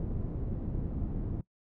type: low-pass noise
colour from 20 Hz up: pink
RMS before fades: -34 dBFS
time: 0-1.41 s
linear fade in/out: 2 ms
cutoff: 260 Hz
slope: 12 dB/octave
effects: noise-tail reverb RT60 0.1 s tail -20 dB re dry